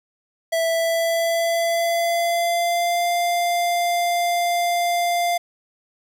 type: tone with pitch glide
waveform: square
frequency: 659.3 to 696.5 Hz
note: E5 to F5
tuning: 0 to -5 cents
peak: -19 dBFS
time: 0.52-5.38 s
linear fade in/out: 10 ms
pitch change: +95 cents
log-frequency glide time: 0.66-3.09 s
effects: 8-bit